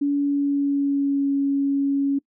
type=tone with pitch glide; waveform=sine; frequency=284.8 to 278.3 Hz; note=C#4 to C#4; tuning=+47 to +7 cents; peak=-18 dBFS; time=0.01-2.19 s; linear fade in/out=10 ms; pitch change=-40 cents; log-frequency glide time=0.14-1.31 s; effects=noise-tail reverb RT60 0.1 s tail -23 dB re dry